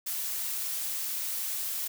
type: noise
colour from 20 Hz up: blue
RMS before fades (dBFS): -33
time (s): 0.06-1.88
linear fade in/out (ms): 10
effects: none